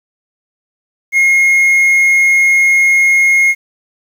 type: tone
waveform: triangle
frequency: 2150 Hz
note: C7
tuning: 47 cents sharp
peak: -5 dBFS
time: 1.12-3.55 s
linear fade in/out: 50 ms
effects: 7-bit